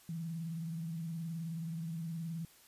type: tone with vibrato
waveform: sine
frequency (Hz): 164.4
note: E3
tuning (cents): -4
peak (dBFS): -37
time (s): 0.09-2.45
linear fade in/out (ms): 2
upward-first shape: triangle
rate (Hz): 19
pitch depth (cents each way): 83
effects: white hiss -62 dBFS RMS until 2.67 s + resampled to 32000 Hz